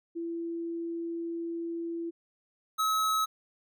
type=tone pair in turn; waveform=sine / square; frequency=335.8 / 1285.5 Hz; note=E4 / E6; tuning=+32 / -44 cents; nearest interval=octave + major seventh; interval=2324 cents; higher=second; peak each=-32 / -26 dBFS; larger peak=second; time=0.15-2.11 / 2.78-3.26 s; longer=first; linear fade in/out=20 ms; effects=none